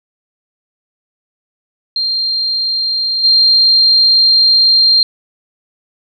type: tone with level steps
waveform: sine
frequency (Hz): 4186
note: C8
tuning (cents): 0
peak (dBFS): -13 / -6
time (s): 1.96-5.03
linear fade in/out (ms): 2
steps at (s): 3.23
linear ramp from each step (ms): 20
effects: none